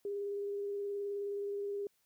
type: tone with vibrato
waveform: sine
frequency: 403.9 Hz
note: G#4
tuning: 48 cents flat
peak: -35 dBFS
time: 0.05-1.87 s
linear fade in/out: 2 ms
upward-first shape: sine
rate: 19 Hz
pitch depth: 14 cents each way
effects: white hiss -75 dBFS RMS until 2.05 s